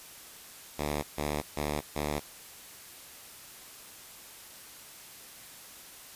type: tone bursts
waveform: 5% pulse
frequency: 74.1 Hz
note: D2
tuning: 16 cents sharp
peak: -19 dBFS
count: 4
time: 0.78-2.2 s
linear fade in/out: 20 ms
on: 250 ms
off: 140 ms
effects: white hiss -49 dBFS RMS until 6.15 s + resampled to 32000 Hz